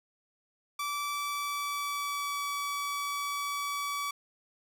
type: tone with pitch glide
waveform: sawtooth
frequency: 1159 to 1143.7 Hz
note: D6 to D6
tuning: -23 to -46 cents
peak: -28 dBFS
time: 0.79-4.11 s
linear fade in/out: 5 ms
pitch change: -23 cents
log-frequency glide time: 1.04-2.44 s
effects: none